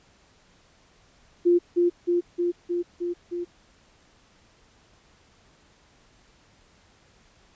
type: tone with echo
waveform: sine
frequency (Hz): 349.2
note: F4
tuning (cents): 0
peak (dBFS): -15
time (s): 1.45-1.59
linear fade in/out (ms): 20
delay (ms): 310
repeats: 6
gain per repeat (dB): -2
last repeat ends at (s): 3.45
effects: pink hiss -59 dBFS RMS until 7.55 s + resampled to 16000 Hz